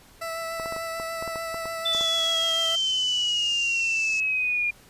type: tone with vibrato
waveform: 20% pulse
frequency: 659.3 Hz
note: E5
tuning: in tune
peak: -25 dBFS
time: 0.21-2.76 s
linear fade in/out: 10 ms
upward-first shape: sine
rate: 6.8 Hz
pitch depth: 13 cents each way
type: clicks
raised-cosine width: 1 ms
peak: -22 dBFS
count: 12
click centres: 0.598 / 0.659 / 0.724 / 0.764 / 0.999 / 1.225 / 1.277 / 1.358 / 1.544 / 1.656 / 1.949 / 2.01 s
type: exponential sweep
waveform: sine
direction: down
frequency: 3521 to 2409 Hz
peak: -22 dBFS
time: 1.85-4.71 s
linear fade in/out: 10 ms
type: band-pass noise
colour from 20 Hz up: white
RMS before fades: -38 dBFS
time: 1.93-4.2 s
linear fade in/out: 0 ms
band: 4900 to 6900 Hz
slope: 48 dB/octave
effects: pink hiss -53 dBFS RMS until 4.89 s + resampled to 32000 Hz